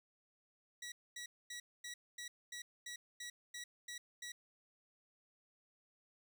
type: tone bursts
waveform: 15% pulse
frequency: 1930 Hz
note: B6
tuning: 40 cents flat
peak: -39 dBFS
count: 11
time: 0.82-4.32 s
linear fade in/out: 5 ms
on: 100 ms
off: 240 ms
effects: none

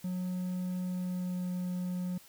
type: tone with pitch glide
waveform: triangle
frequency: 182 to 180.43 Hz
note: F#3 to F#3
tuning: -28 to -43 cents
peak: -30 dBFS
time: 0.04-2.18 s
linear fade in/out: 5 ms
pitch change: -15 cents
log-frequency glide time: 0.85-1.51 s
effects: white hiss -57 dBFS RMS until 2.28 s

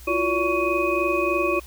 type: tone cluster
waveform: sine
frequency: 338.3 / 361.5 / 573 / 1120 / 2499 Hz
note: E4 / F#4 / D5 / C#6 / D#7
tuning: +45 / -40 / -43 / +18 / +7 cents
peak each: -26 dBFS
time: 0.07-1.6 s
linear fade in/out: 10 ms
effects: added 60 Hz sine -41 dBFS peak until 1.66 s + white hiss -48 dBFS RMS until 1.66 s

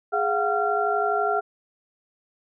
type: tone cluster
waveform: sine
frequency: 414.7 / 694 / 746 / 1375 Hz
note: G#4 / F5 / F#5 / F6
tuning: -3 / -11 / +14 / -27 cents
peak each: -26 dBFS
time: 0.12-1.41 s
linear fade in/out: 20 ms
effects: none

